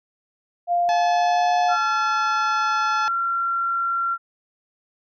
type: tone with pitch glide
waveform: sine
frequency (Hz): 698.5 to 714.8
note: F5 to F5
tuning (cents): 0 to +40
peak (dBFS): -17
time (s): 0.67-1.77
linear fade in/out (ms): 50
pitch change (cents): +40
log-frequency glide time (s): 0.84-1.57
type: harmonic tone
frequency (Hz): 860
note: A5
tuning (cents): -40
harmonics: 1 / 2 / 3 / 4 / 5 / 6 / 7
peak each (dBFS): -25 / -31 / -35 / -37 / -39 / -41 / -42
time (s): 0.89-3.08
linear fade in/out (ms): 0
type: tone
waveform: sine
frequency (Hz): 1369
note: F6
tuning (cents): -35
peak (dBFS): -20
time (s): 1.68-4.18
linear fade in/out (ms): 50
effects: none